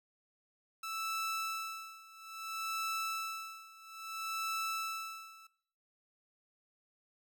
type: tone with tremolo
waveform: sawtooth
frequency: 1318.5 Hz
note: E6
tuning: in tune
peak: -31 dBFS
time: 0.83-5.47 s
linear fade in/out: 5 ms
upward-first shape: sine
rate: 0.6 Hz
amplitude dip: 90%
effects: noise-tail reverb RT60 0.6 s tail -19 dB re dry